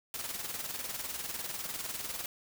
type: noise with tremolo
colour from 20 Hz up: white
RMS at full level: -37 dBFS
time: 0.14-2.26 s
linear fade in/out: 2 ms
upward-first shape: square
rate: 20 Hz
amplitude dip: 50%
effects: none